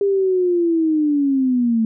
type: linear sweep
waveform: sine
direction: down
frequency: 403.4 to 220 Hz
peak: -14 dBFS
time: 0.01-1.85 s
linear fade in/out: 2 ms
effects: none